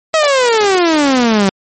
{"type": "exponential sweep", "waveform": "sawtooth", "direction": "down", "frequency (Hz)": [650, 189.8], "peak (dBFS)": -5, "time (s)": [0.14, 1.49], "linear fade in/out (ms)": 0, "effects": ["MP3 32 kbps"]}